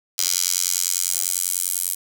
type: tone with high-pass filter sweep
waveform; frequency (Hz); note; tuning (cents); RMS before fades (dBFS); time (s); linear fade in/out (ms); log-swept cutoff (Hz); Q
10% pulse; 90.1; F#2; -45; -23; 0.18-1.95; 10; 5500 to 9700; 1.6
effects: none